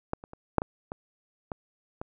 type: clicks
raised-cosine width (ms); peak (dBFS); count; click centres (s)
1; -14 / -29 / -29 / -6 / -16 / -21 / -19 / -21; 8; 0.134 / 0.239 / 0.334 / 0.583 / 0.619 / 0.919 / 1.518 / 2.015
effects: none